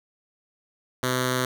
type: tone with notch filter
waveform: 5% pulse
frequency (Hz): 127.1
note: C3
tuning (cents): -50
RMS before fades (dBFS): -25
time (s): 1.03-1.45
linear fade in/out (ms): 2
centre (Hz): 790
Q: 1.8
effects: none